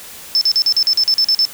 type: tone bursts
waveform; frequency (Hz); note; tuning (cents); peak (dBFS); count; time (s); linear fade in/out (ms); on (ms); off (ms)
sine; 5274; E8; 0; -10; 11; 0.35-1.452; 0; 62; 42
effects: white hiss -35 dBFS RMS until 1.53 s